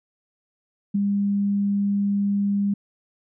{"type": "tone with ADSR envelope", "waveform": "sine", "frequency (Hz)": 201.2, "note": "G3", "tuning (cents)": 45, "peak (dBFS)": -16, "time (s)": [0.94, 2.74], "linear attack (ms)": 13, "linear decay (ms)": 7, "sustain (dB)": -3, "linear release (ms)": 6, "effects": []}